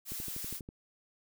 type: noise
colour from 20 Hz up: blue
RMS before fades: -40 dBFS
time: 0.05-0.61 s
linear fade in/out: 50 ms
type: click train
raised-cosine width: 3 ms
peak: -31 dBFS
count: 8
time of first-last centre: 0.12-0.689 s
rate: 12.3 Hz
effects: none